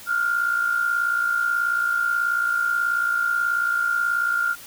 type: tone pair together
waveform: sine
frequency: 1396.9 / 1455.3 Hz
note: F6 / F#6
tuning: 0 / -29 cents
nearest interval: minor second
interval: 71 cents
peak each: -20 / -27 dBFS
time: 0.06-4.56 s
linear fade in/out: 50 ms
effects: white hiss -42 dBFS RMS until 4.66 s